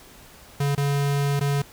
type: tone with dropouts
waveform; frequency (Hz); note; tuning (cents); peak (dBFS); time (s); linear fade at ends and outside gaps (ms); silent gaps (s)
square; 141.7; C#3; +38; -21; 0.6-1.62; 5; 0.751-0.776 / 1.396-1.409
effects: pink hiss -48 dBFS RMS until 1.72 s